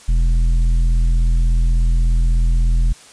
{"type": "tone with tanh clipping", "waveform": "sine", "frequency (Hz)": 41.75, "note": "E1", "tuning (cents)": 23, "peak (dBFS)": -13, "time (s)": [0.08, 2.93], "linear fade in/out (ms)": 10, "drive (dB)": 8, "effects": ["white hiss -43 dBFS RMS until 3.12 s", "resampled to 22050 Hz"]}